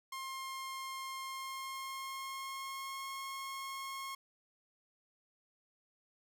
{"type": "tone with pitch glide", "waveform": "sawtooth", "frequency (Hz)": [1064, 1082.6], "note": ["C6", "C#6"], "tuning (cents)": [29, -41], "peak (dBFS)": -37, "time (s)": [0.12, 4.15], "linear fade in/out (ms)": 5, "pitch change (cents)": 30, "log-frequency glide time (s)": [1.24, 3.04], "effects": ["13-bit"]}